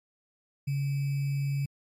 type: tone with sample-and-hold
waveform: sine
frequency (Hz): 139.6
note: C#3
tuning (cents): +13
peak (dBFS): -26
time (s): 0.67-1.66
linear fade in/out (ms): 10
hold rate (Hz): 2450
effects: MP3 64 kbps